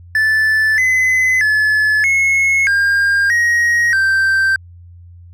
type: tone with pitch steps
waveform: triangle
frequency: 1751 / 2029 / 1720 / 2176 / 1607 / 1886 / 1564 Hz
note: A6 / B6 / A6 / C#7 / G6 / A#6 / G6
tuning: -9 / +46 / -40 / -33 / +43 / +20 / -4 cents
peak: -9 dBFS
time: 0.15-4.56 s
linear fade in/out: 2 ms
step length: 630 ms
effects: added 87 Hz sine -36 dBFS peak until 5.33 s